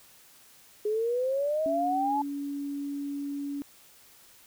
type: exponential sweep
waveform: sine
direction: up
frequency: 415.3 to 868 Hz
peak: -25 dBFS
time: 0.85-2.22 s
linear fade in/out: 5 ms
type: tone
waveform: sine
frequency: 283.5 Hz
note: C#4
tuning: 39 cents sharp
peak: -31 dBFS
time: 1.66-3.62 s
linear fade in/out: 0 ms
effects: white hiss -56 dBFS RMS until 4.46 s